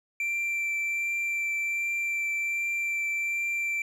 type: tone with vibrato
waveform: triangle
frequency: 2349 Hz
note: D7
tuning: in tune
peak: -25 dBFS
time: 0.2-3.82 s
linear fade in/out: 2 ms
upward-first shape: triangle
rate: 1.3 Hz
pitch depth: 10 cents each way
effects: none